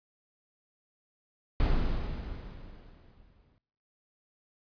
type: noise with exponential decay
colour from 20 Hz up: brown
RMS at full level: -25 dBFS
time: 1.6-3.58 s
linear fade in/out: 0 ms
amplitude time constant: 430 ms
effects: noise-tail reverb RT60 0.9 s tail -25 dB re dry + resampled to 11025 Hz